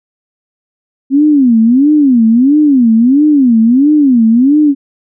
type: tone with vibrato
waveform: sine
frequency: 260 Hz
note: C4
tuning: 11 cents flat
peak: -4 dBFS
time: 1.1-4.75 s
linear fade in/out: 50 ms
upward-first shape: sine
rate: 1.5 Hz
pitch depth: 270 cents each way
effects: none